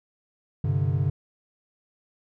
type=chord; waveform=triangle; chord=G suspended fourth; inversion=none; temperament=equal; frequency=98 / 130.81 / 146.83 Hz; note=G2 / C3 / D3; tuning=0 / 0 / 0 cents; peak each=-24 dBFS; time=0.64-1.1 s; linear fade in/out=5 ms; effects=none